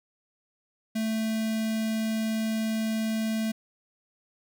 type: tone with notch filter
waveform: square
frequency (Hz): 220.7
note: A3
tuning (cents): +5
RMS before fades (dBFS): -28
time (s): 0.95-3.52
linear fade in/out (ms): 10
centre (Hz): 1000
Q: 1.1
effects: none